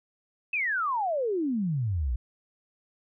sine exponential sweep, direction down, 2637 to 55 Hz, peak -25 dBFS, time 0.53-2.16 s, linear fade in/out 5 ms, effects none

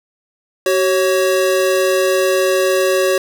square tone pair together, 378.1 / 551 Hz, F#4 / C#5, +38 / -11 cents, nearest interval perfect fifth, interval 651 cents, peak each -16 dBFS, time 0.66-3.18 s, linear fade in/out 2 ms, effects none

